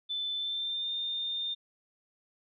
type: tone with pitch glide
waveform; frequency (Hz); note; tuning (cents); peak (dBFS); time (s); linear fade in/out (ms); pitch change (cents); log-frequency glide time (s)
sine; 3520 to 3621; A7 to A7; 0 to +49; -31; 0.09-1.55; 20; +49; 0.36-0.91
effects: none